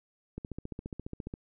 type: click train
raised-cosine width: 3 ms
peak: -25 dBFS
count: 15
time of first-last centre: 0.38-1.339 s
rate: 14.6 Hz
effects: none